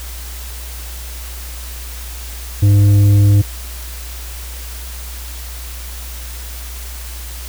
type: tone with tanh clipping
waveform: sine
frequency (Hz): 101.4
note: G#2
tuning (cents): -41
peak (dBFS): -8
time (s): 2.62-3.42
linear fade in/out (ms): 10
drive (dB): 7
effects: added 60 Hz sine -27 dBFS peak until 7.48 s + white hiss -33 dBFS RMS until 7.48 s